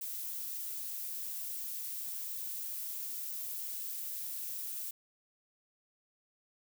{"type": "noise", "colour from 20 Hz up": "violet", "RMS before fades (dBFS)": -40, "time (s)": [0.01, 4.91], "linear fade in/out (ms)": 5, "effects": []}